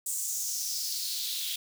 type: noise with high-pass filter sweep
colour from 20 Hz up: white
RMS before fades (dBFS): -33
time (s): 0.06-1.56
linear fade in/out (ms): 5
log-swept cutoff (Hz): 7800 to 3300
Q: 3.6
effects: none